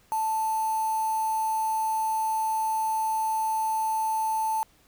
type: tone with quantisation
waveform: sine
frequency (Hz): 880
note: A5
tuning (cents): 0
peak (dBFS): -24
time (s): 0.12-4.63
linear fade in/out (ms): 0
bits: 6
effects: pink hiss -61 dBFS RMS until 4.87 s